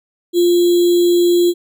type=tone with sample-and-hold; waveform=sine; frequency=349.2 Hz; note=F4; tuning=in tune; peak=-9 dBFS; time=0.33-1.54 s; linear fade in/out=50 ms; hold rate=3675 Hz; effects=none